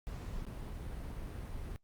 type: noise with dropouts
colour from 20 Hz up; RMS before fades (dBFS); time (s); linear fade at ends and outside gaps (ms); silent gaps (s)
brown; -42; 0.07-1.76; 0; 0.451-0.466
effects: noise-tail reverb RT60 0.1 s tail -20 dB re dry + Opus 48 kbps